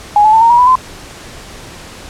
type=tone with pitch steps; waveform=sine; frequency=830.6 / 860.4 / 891.2 / 923.2 / 956.3 / 990.6 / 1026.1 Hz; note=G#5 / A5 / A5 / A#5 / A#5 / B5 / C6; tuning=0 / -39 / +22 / -17 / +44 / +5 / -34 cents; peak=-4 dBFS; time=0.16-0.755 s; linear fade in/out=2 ms; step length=85 ms; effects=pink hiss -32 dBFS RMS until 2.09 s + low-pass 9000 Hz 12 dB/octave